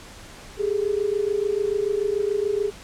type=tone pair together; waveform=sine; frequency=399.2 / 426.1 Hz; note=G4 / G#4; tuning=+32 / +44 cents; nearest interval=minor second; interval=112 cents; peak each=-23 / -24 dBFS; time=0.57-2.72 s; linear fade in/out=50 ms; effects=pink hiss -43 dBFS RMS until 2.83 s + low-pass 9000 Hz 12 dB/octave